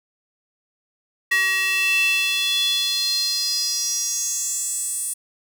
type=tone with high-pass filter sweep; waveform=square; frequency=380 Hz; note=F#4; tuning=46 cents sharp; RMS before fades=-22 dBFS; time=1.31-5.14 s; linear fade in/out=10 ms; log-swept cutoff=2000 to 9200 Hz; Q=6.1; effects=none